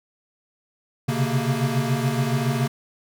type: tone cluster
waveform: square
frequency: 126.8 / 134 / 141 / 232 Hz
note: B2 / C3 / C#3 / A#3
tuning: +46 / +42 / +30 / -8 cents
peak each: -27 dBFS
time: 1.08-2.68 s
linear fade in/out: 10 ms
effects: none